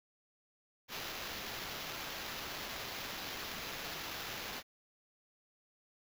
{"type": "noise with sample-and-hold", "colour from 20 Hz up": "blue", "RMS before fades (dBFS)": -43, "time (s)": [0.88, 4.63], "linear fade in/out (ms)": 50, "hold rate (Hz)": 8820, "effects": []}